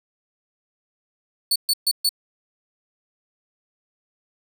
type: tone bursts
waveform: sawtooth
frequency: 4453 Hz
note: C#8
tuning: 7 cents sharp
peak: -14 dBFS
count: 4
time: 1.51-2.092 s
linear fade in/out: 5 ms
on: 48 ms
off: 130 ms
effects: none